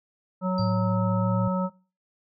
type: harmonic tone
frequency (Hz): 185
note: F#3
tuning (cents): 0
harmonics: 1 / 3 / 5 / 7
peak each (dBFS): -24 / -30 / -34 / -33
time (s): 0.41-1.7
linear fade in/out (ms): 50
type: tone with exponential decay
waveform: sine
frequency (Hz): 4699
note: D8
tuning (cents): 0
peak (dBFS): -34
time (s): 0.58-0.96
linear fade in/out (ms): 2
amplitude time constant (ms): 81
type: tone with pitch glide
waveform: sine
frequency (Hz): 110 to 113.42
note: A2 to A#2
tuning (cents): 0 to -47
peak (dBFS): -25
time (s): 0.59-1.48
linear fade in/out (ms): 5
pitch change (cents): +53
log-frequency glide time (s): 1.21-1.31
effects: noise-tail reverb RT60 0.4 s tail -23 dB re dry